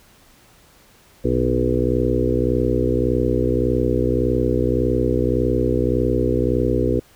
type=harmonic tone with a mistuned harmonic; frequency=61.74 Hz; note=B1; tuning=in tune; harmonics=1 / 2 / 4 / 5 / 6 / 7 / 8; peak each=-24 / -24 / -24 / -24 / -24 / -24 / -24 dBFS; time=1.24-7 s; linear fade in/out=10 ms; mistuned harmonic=2; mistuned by=+21 cents; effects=pink hiss -52 dBFS RMS until 7.15 s